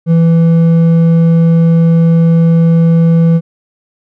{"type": "tone with hard clipping", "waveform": "sine", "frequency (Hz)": 165.8, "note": "E3", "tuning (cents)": 10, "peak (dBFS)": -6, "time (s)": [0.06, 3.41], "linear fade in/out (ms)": 50, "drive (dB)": 5, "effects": []}